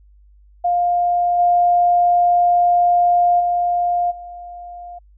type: tone with level steps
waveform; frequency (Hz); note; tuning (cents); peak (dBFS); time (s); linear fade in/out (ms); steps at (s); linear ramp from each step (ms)
sine; 704; F5; +14; -14 / -11 / -15 / -31; 0.64-4.99; 10; 1.38 / 3.39 / 4.1; 20
effects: added 50 Hz sine -46 dBFS peak until 5.17 s